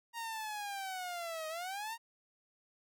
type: linear two-way sweep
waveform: sawtooth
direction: down then up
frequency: 938 to 623 to 938 Hz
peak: -35 dBFS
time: 0.13-1.98 s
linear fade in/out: 50 ms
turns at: 1.48 s
effects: none